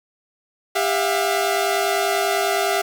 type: tone cluster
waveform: sawtooth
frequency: 398 / 665 / 715 Hz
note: G4 / E5 / F5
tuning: +26 / +15 / +41 cents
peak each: -19 dBFS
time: 0.75-2.82 s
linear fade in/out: 10 ms
effects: 7-bit